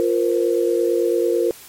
sine chord, F suspended fourth, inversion none, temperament equal with one note detuned, 349.2 / 466.2 / 515.2 Hz, F4 / Bb4 / C5, 0 / 0 / -27 cents, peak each -19 / -19 / -23 dBFS, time 0-1.51 s, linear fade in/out 0 ms, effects white hiss -42 dBFS RMS until 1.68 s + MP3 64 kbps

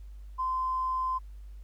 triangle tone with tanh clipping, 1033 Hz, C6, 22 cents flat, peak -27 dBFS, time 0.38-1.19 s, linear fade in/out 20 ms, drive 3 dB, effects added 50 Hz sine -42 dBFS peak until 1.63 s + pink hiss -69 dBFS RMS until 1.63 s

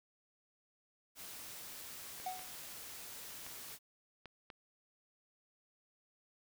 white noise, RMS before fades -49 dBFS, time 1.15-3.79 s, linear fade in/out 50 ms
clicks, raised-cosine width 0.3 ms, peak -33 dBFS, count 5, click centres 2.2 / 2.393 / 3.465 / 4.257 / 4.502 s
triangle tone with exponential decay, 741 Hz, F#5, 2 cents sharp, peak -33 dBFS, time 2.26-2.56 s, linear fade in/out 5 ms, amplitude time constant 65 ms
effects none

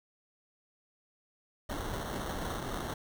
pink noise with sample-and-hold, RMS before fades -37 dBFS, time 1.69-2.94 s, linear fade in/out 5 ms, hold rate 2450 Hz, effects none

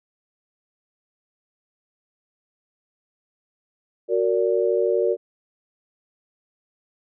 sine chord, Gb augmented, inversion none, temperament just, 370 / 462.5 / 578.1 Hz, Gb4 / Bb4 / D5, 0 / -14 / -27 cents, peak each -22 / -21 / -24 dBFS, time 4.08-5.17 s, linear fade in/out 50 ms, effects none

